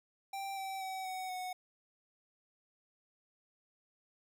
square tone with pitch steps, 784 / 771.9 / 759.9 / 748.2 / 736.6 Hz, G5 / G5 / F#5 / F#5 / F#5, 0 / -27 / +46 / +19 / -8 cents, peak -39 dBFS, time 0.33-1.53 s, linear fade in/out 5 ms, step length 240 ms, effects none

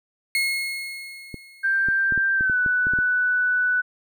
35% pulse tone with exponential decay, 2164 Hz, C#7, 42 cents flat, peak -17 dBFS, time 0.35-2.1 s, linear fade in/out 1 ms, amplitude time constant 380 ms
clicks, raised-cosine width 3 ms, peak -20 dBFS, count 10, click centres 1.343 / 1.886 / 2.123 / 2.177 / 2.409 / 2.498 / 2.662 / 2.869 / 2.936 / 2.988 s
sine tone with pitch glide, 1577 to 1488.5 Hz, G6 to F#6, +10 to +10 cents, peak -18 dBFS, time 1.63-3.82 s, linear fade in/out 20 ms, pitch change -100 cents, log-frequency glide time 2.34-2.58 s
effects none

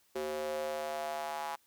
square tone with high-pass filter sweep, 76 Hz, D#2, 40 cents flat, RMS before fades -37 dBFS, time 0.15-1.56 s, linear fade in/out 10 ms, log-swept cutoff 420 to 880 Hz, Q 4.4, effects white hiss -69 dBFS RMS until 1.66 s

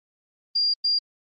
sine tone bursts at uneven times, 4787 Hz, D8, 32 cents sharp, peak -19 dBFS, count 2, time 0.55-0.74 / 0.84-0.99 s, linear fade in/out 10 ms, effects Opus 32 kbps

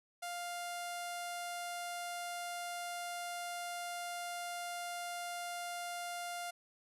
sawtooth tone with low-pass filter, 700 Hz, F5, 4 cents sharp, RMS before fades -42 dBFS, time 0.22-6.51 s, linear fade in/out 10 ms, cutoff 11000 Hz, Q 2, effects none

